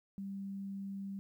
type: tone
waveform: sine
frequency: 196.5 Hz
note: G3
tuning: 4 cents sharp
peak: -39 dBFS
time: 0.18-1.19 s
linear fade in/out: 0 ms
effects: 12-bit